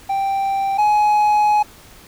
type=tone pair in turn; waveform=triangle; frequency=784 / 840 Hz; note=G5 / G#5; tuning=0 / +19 cents; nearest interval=minor second; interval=119 cents; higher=second; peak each=-15 / -10 dBFS; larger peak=second; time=0.09-0.78 / 0.78-1.63 s; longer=second; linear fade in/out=10 ms; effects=pink hiss -44 dBFS RMS until 2.07 s